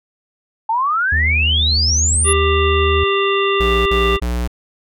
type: exponential sweep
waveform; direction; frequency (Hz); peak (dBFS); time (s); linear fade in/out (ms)
sine; up; 867 to 10548; -14; 0.69-2.33; 5
type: tone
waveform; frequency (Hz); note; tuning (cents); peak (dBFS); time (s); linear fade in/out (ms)
triangle; 77.78; D#2; 0; -14; 1.12-3.04; 5
type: harmonic tone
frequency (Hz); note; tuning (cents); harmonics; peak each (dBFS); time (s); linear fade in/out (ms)
395; G4; +13; 1 / 3 / 5 / 7 / 9; -16 / -19 / -25 / -22 / -25; 2.24-4.2; 50
type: tone bursts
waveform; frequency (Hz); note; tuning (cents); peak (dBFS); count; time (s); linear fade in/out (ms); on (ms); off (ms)
square; 60.1; B1; -46; -18; 3; 3.6-4.476; 5; 260; 48
effects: none